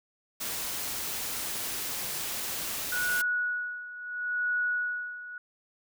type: noise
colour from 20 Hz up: white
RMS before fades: -34 dBFS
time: 0.4-3.22 s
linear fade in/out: 10 ms
type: tone with tremolo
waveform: sine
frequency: 1464 Hz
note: F#6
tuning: 19 cents flat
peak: -25 dBFS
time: 2.92-5.38 s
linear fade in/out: 2 ms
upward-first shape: sine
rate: 0.75 Hz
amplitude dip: 80%
effects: none